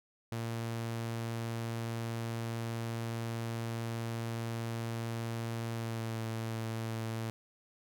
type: tone with pitch glide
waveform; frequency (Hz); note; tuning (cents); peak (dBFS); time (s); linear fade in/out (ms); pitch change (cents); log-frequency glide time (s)
sawtooth; 115.2 to 112.83; A#2 to A2; -20 to +44; -31; 0.32-7.3; 0; -36; 5.74-6.12
effects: none